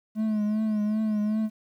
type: tone with vibrato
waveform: triangle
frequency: 213.9 Hz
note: A3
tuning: 49 cents flat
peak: -21 dBFS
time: 0.15-1.5 s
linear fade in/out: 50 ms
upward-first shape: triangle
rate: 2.6 Hz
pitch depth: 50 cents each way
effects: 10-bit